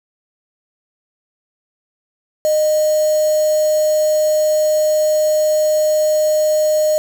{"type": "tone with quantisation", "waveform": "sine", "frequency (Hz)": 614, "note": "D#5", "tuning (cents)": -23, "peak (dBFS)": -12, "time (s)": [2.45, 6.98], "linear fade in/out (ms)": 0, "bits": 4, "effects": []}